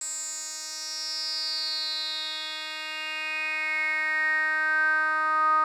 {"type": "tone with band-pass filter sweep", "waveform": "10% pulse", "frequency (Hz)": 311.1, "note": "D#4", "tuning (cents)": 0, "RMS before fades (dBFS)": -28, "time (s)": [0.01, 5.64], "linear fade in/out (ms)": 2, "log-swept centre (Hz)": [7700, 1200], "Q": 8.2, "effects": []}